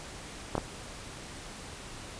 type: clicks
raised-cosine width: 1 ms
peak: -14 dBFS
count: 2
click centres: 0.553 / 0.58 s
effects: pink hiss -44 dBFS RMS until 2.19 s + resampled to 22050 Hz